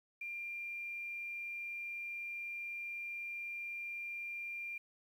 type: tone with quantisation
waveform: sine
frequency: 2388 Hz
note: D7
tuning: 28 cents sharp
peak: -40 dBFS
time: 0.21-4.78 s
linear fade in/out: 5 ms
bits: 11
effects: none